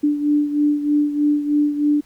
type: beating tone pair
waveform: sine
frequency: 293.7 / 296.9 Hz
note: D4 / D4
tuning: 0 / +19 cents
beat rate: 3.2 Hz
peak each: -16 / -22 dBFS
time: 0.03-2.01 s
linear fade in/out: 10 ms
effects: pink hiss -55 dBFS RMS until 2.05 s